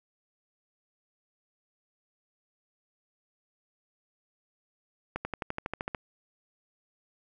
accelerating click train, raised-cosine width 0.5 ms, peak -17 dBFS, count 11, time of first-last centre 5.16-5.948 s, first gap 90 ms, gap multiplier 0.97, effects none

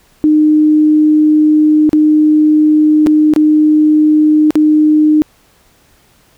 sine tone with dropouts, 305.5 Hz, D#4, 32 cents flat, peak -5 dBFS, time 0.24-5.22 s, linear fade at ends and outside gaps 0 ms, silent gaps 1.893-1.931 / 3.063-3.069 / 3.337-3.362 / 4.506-4.555 s, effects pink hiss -50 dBFS RMS until 6.37 s

